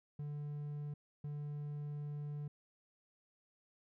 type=tone bursts at uneven times; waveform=triangle; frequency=146.83 Hz; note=D3; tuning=in tune; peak=-38 dBFS; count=2; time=0.19-0.94 / 1.24-2.48 s; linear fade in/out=5 ms; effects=none